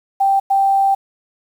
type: tone bursts at uneven times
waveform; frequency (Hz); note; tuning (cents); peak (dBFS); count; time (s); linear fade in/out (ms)
sine; 784; G5; 0; -11; 2; 0.2-0.4 / 0.5-0.95; 10
effects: 7-bit